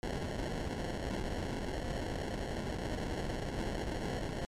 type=noise with sample-and-hold; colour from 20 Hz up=pink; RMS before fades=-37 dBFS; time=0.03-4.45 s; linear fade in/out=0 ms; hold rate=1225 Hz; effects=low-pass 8000 Hz 12 dB/octave + MP3 96 kbps